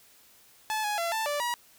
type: tone with pitch steps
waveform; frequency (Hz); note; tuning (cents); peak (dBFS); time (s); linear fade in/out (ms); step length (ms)
sawtooth; 865 / 835 / 678 / 885 / 584 / 961; A5 / G#5 / E5 / A5 / D5 / B5; -30 / +9 / +49 / +10 / -10 / -48; -24; 0.7-1.54; 0; 140
effects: white hiss -58 dBFS RMS until 1.78 s